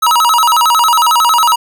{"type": "tone with vibrato", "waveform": "square", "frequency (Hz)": 1108.7, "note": "C#6", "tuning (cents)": 0, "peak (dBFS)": -8, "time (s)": [0.02, 1.56], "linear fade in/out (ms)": 10, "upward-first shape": "square", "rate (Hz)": 11, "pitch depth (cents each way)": 260, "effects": ["8-bit"]}